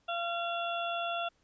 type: harmonic tone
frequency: 686 Hz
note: F5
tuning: 31 cents flat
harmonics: 1 / 2 / 4 / 5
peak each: -34 / -37 / -40 / -41 dBFS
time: 0.08-1.29 s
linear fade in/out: 10 ms
effects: pink hiss -72 dBFS RMS until 1.43 s + resampled to 16000 Hz